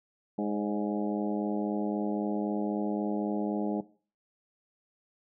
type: harmonic tone with a mistuned harmonic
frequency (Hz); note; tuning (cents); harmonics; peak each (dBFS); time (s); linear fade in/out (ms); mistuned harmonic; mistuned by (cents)
103.83; G#2; 0; 2 / 3 / 4 / 5 / 6 / 7 / 8; -31 / -34 / -37 / -40 / -40 / -41 / -42; 0.38-3.81; 5; 5; +47
effects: noise-tail reverb RT60 0.4 s tail -18 dB re dry